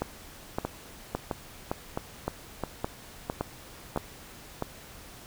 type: two click trains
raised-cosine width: 1 ms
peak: -15 / -14 dBFS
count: 7 / 8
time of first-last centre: 0.65-4.624 / 0.02-3.975 s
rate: 1.51 / 1.77 Hz
effects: pink hiss -48 dBFS RMS until 5.26 s